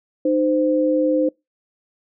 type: tone pair together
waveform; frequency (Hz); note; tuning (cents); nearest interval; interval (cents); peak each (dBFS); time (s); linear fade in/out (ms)
sine; 306 / 517; D#4 / C5; -29 / -21; major sixth; 908; -18; 0.25-1.29; 5
effects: noise-tail reverb RT60 0.2 s tail -25 dB re dry